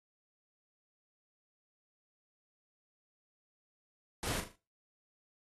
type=noise with echo; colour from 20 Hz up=pink; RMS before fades=-37 dBFS; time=4.23-4.4 s; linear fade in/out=0 ms; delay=39 ms; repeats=4; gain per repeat=-8 dB; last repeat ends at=4.556 s; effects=noise-tail reverb RT60 0.3 s tail -18 dB re dry + AAC 32 kbps